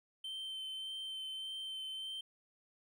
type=tone with vibrato; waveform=triangle; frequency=3100 Hz; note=G7; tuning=20 cents flat; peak=-39 dBFS; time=0.24-2.21 s; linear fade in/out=5 ms; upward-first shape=sine; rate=1.7 Hz; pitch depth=13 cents each way; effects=none